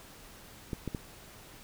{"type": "clicks", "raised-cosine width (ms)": 3, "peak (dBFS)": -21, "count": 3, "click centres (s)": [0.732, 0.877, 0.948], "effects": ["pink hiss -52 dBFS RMS until 1.63 s"]}